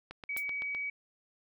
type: click train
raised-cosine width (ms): 0.3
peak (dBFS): -27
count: 6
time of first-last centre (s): 0.11-0.749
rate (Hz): 7.83
type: tone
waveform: sine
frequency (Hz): 2270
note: C#7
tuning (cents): +41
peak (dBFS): -33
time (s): 0.29-0.9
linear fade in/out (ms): 5
type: noise with exponential decay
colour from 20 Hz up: violet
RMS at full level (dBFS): -35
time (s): 0.37-0.46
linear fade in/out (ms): 2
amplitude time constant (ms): 18
effects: none